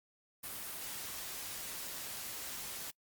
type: noise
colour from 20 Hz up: white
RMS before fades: -43 dBFS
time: 0.43-2.91 s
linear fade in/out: 10 ms
effects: noise-tail reverb RT60 0.1 s tail -25 dB re dry + Opus 32 kbps